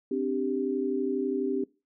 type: chord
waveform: sine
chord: C suspended second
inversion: none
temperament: equal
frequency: 261.6 / 293.7 / 392 Hz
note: C4 / D4 / G4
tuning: 0 / 0 / 0 cents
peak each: -30 / -32 / -29 dBFS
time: 0.11-1.64 s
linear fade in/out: 5 ms
effects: noise-tail reverb RT60 0.3 s tail -23 dB re dry